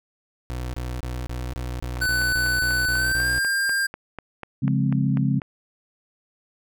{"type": "tone bursts", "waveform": "30% pulse", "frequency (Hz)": 61.74, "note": "B1", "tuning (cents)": 0, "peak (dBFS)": -25, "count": 11, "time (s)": [0.5, 3.39], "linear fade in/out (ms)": 0, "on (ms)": 240, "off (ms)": 25}
{"type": "click train", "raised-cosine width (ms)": 0.5, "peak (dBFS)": -19, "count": 15, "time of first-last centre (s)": [1.97, 5.418], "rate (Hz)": 4.06}
{"type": "tone with pitch glide", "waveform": "square", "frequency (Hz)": [1500, 1598.4], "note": ["F#6", "G6"], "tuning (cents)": [23, 33], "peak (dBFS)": -21, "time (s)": [2.01, 3.87], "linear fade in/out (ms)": 10, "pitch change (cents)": 110, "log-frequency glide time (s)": [2.91, 3.29]}
{"type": "chord", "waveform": "sine", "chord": "Db major seventh", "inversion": "none", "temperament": "equal", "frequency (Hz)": [138.59, 174.61, 207.7, 261.6], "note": ["Db3", "F3", "Ab3", "C4"], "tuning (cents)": [0, 0, 0, 0], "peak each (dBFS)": [-21, -27, -25, -26], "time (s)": [4.62, 5.4], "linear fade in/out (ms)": 10}
{"effects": []}